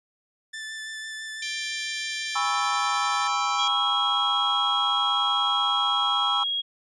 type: tone with vibrato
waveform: sawtooth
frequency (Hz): 1760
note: A6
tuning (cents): 0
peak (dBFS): -30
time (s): 0.53-3.28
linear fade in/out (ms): 10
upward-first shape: sine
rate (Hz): 6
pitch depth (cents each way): 12
type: harmonic tone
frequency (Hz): 789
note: G5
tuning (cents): +11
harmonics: 3 / 4 / 5 / 6 / 7 / 8 / 9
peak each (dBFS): -34 / -36 / -38 / -40 / -41 / -42 / -43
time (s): 1.42-3.68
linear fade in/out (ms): 5
type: chord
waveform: triangle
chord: C# minor seventh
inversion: second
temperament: equal with one note detuned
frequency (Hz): 817.3 / 987.8 / 1108.7 / 1318.5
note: G#5 / B5 / C#6 / E6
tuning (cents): -28 / 0 / 0 / 0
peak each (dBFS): -28 / -29 / -28 / -25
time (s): 2.35-6.44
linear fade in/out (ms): 10
type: tone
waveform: sine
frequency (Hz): 3290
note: G#7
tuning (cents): -17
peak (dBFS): -24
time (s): 3.58-6.62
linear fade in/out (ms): 20
effects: resampled to 22050 Hz